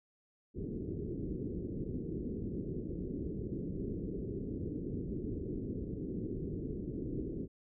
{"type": "low-pass noise", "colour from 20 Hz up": "white", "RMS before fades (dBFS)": -39, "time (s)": [0.54, 7.48], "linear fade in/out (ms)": 50, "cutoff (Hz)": 410, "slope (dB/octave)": 48, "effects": []}